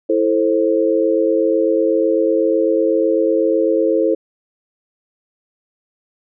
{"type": "chord", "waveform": "sine", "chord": "A minor", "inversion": "second", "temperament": "just", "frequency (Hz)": [330, 440, 528], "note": ["E4", "A4", "C5"], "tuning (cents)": [2, 0, 16], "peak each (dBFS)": -17, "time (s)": [0.09, 4.15], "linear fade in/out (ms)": 10, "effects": []}